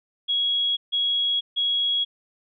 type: tone bursts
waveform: sine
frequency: 3322 Hz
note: G#7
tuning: in tune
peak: -20 dBFS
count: 3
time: 0.28-2.05 s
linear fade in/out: 20 ms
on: 490 ms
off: 150 ms
effects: none